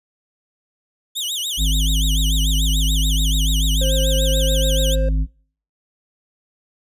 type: tone with vibrato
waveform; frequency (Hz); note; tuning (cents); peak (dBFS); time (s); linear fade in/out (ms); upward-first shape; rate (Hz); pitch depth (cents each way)
sawtooth; 3322; G#7; 0; -19; 1.15-4.96; 20; sine; 6.9; 240
type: harmonic tone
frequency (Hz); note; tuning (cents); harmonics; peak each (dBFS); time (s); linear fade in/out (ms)
52.3; G#1; +13; 1 / 3 / 5; -15 / -27 / -31; 1.57-5.27; 50
type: tone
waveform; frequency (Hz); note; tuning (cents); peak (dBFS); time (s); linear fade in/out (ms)
triangle; 528; C5; +16; -21; 3.81-5.09; 5
effects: noise-tail reverb RT60 0.5 s tail -25 dB re dry + resampled to 32000 Hz